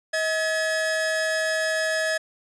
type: tone pair together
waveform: 45% pulse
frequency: 637.2 / 1697 Hz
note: D#5 / G#6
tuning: +41 / +37 cents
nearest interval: octave + perfect fourth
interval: 1696 cents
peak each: -25 dBFS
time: 0.13-2.18 s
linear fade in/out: 10 ms
effects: resampled to 22050 Hz